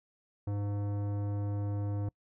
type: tone with tanh clipping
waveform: sine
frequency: 101.9 Hz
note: G#2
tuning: 32 cents flat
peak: -33 dBFS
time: 0.47-2.09 s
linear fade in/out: 5 ms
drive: 16 dB
effects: noise-tail reverb RT60 0.1 s tail -26 dB re dry